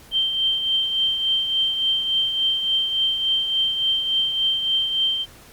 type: tone with tremolo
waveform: sine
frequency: 3136 Hz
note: G7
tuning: in tune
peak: -16 dBFS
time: 0.11-5.26 s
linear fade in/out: 50 ms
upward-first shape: triangle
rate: 3.5 Hz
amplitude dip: 55%
effects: pink hiss -47 dBFS RMS until 5.52 s + Opus 48 kbps